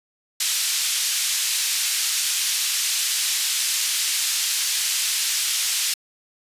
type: band-pass noise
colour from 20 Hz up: white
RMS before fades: -23 dBFS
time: 0.4-5.94 s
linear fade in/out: 5 ms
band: 2700 to 8200 Hz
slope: 12 dB/octave
effects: resampled to 32000 Hz